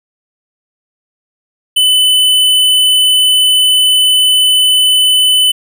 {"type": "tone", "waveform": "square", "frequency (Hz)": 3011, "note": "F#7", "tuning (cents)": 30, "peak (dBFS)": -7, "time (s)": [1.76, 5.52], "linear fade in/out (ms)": 10, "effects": []}